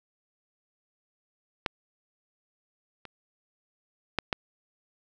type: clicks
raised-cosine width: 0.3 ms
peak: -10 / -26 / -9 / -10 dBFS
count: 4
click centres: 1.662 / 3.053 / 4.187 / 4.328 s
effects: none